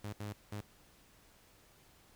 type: tone bursts at uneven times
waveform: sawtooth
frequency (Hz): 103.83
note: G#2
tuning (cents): 0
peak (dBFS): -36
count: 3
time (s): 0.04-0.13 / 0.2-0.33 / 0.52-0.61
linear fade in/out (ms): 5
effects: pink hiss -64 dBFS RMS until 2.15 s